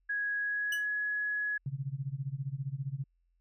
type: tone with pitch glide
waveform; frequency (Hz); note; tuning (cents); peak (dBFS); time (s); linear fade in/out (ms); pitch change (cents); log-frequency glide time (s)
sine; 1661.2 to 1684.4; G#6 to G#6; 0 to +24; -30; 0.09-1.58; 10; +24; 0.39-0.88
type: tone with exponential decay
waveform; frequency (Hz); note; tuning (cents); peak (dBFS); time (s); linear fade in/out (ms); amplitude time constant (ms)
sawtooth; 2961; F#7; +1; -30; 0.72-0.86; 5; 30
type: tone with tremolo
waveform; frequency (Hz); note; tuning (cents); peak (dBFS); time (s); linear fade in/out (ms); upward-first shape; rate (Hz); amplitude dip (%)
sine; 136.5; C#3; -26; -30; 1.66-3.04; 2; sine; 15; 90
effects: added 43 Hz sine -70 dBFS peak until 3.4 s